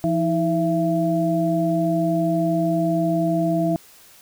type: tone cluster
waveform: sine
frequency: 169.3 / 321.8 / 671 Hz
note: E3 / E4 / E5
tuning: +46 / -42 / +31 cents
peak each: -22 dBFS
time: 0.04-3.76 s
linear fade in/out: 0 ms
effects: white hiss -49 dBFS RMS until 4.21 s